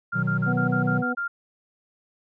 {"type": "tone bursts", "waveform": "sine", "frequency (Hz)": 1396.9, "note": "F6", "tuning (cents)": 0, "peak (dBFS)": -25, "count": 8, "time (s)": [0.12, 1.28], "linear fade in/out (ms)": 10, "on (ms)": 110, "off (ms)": 40}
{"type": "chord", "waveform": "triangle", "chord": "B major", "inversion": "none", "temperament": "equal with one note detuned", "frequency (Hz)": [123.47, 155.11, 185], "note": ["B2", "D#3", "F#3"], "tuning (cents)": [0, -5, 0], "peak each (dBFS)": -25, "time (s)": [0.13, 1.04], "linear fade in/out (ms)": 50}
{"type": "harmonic tone", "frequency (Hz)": 246.9, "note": "B3", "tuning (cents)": 0, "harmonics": [1, 2, 3], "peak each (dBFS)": [-27, -32, -33], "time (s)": [0.46, 1.15], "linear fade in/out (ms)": 20}
{"effects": []}